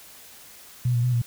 sine tone with pitch steps, 123.3 / 119.6 / 124.8 / 119.1 Hz, B2 / A#2 / B2 / A#2, -2 / +45 / +19 / +38 cents, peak -19 dBFS, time 0.85-1.218 s, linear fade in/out 5 ms, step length 92 ms, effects white hiss -47 dBFS RMS until 1.26 s

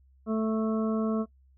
harmonic tone, 220 Hz, A3, in tune, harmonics 1 / 2 / 3 / 5 / 6, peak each -26 / -32 / -36 / -40 / -42 dBFS, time 0.26-1.26 s, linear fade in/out 50 ms, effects noise-tail reverb RT60 0.1 s tail -23 dB re dry + added 66 Hz sine -57 dBFS peak until 1.57 s

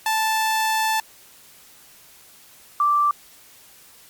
sawtooth / sine tone pair in turn, 879 / 1172.1 Hz, A5 / D6, -2 / -4 cents, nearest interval perfect fourth, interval 498 cents, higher second, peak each -15 dBFS, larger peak neither, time 0.06-1 / 2.8-3.11 s, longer first, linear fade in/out 2 ms, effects white hiss -49 dBFS RMS until 4.09 s + MP3 96 kbps

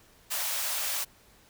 white high-pass noise, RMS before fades -31 dBFS, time 0.3-1.05 s, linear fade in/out 20 ms, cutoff 520 Hz, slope 96 dB/octave, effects pink hiss -59 dBFS RMS until 1.49 s

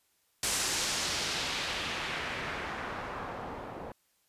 white noise with low-pass filter sweep, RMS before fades -35 dBFS, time 0.43-3.92 s, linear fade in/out 2 ms, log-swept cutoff 8900 to 660 Hz, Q 1.1, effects white hiss -72 dBFS RMS until 4.28 s + resampled to 32000 Hz

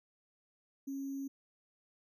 sine tone with sample-and-hold, 274.3 Hz, C#4, 18 cents flat, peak -37 dBFS, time 0.87-1.28 s, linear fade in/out 10 ms, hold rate 6300 Hz, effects none

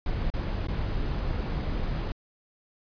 brown noise with dropouts, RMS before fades -29 dBFS, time 0.06-2.12 s, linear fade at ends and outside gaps 2 ms, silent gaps 0.302-0.338 / 0.671-0.684 s, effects resampled to 11025 Hz

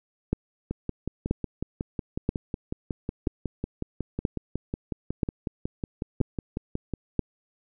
two click trains, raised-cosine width 3 ms, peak -16 / -10 dBFS, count 35 / 8, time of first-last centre 0.71-6.937 / 0.33-7.193 s, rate 5.46 / 1.02 Hz, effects none

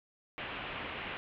white low-pass noise, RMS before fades -41 dBFS, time 0.38-1.17 s, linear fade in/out 0 ms, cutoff 3100 Hz, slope 48 dB/octave, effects none

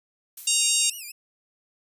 violet noise with exponential decay, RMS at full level -34 dBFS, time 0.37-0.97 s, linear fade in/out 5 ms, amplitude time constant 130 ms
harmonic tone, 932.3 Hz, A#5, in tune, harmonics 3 / 4 / 5 / 6 / 7 / 8 / 9 / 10, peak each -28 / -29 / -31 / -29 / -29 / -25 / -28 / -28 dBFS, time 0.47-0.9 s, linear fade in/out 5 ms
5% pulse tone with vibrato, 2637 Hz, E7, in tune, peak -27 dBFS, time 0.5-1.12 s, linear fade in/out 10 ms, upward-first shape sine, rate 4.9 Hz, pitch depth 180 cents each way
effects resampled to 32000 Hz

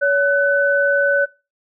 sine tone pair together, 565 / 1503.6 Hz, C#5 / F#6, +33 / +27 cents, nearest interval octave + perfect fourth, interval 1694 cents, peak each -16 dBFS, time 0.01-1.26 s, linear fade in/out 20 ms, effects noise-tail reverb RT60 0.3 s tail -23 dB re dry

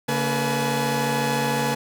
sawtooth tone cluster, 141.6 / 229.4 / 492.6 / 850 Hz, C#3 / A#3 / B4 / G#5, +37 / -28 / -5 / +40 cents, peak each -23 dBFS, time 0.08-1.75 s, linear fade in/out 10 ms, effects none

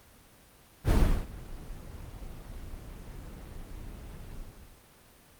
brown noise with ADSR envelope, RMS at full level -20 dBFS, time 0.84-4.85 s, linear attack 67 ms, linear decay 350 ms, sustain -22 dB, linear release 500 ms, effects pink hiss -57 dBFS RMS until 5.39 s + Opus 32 kbps

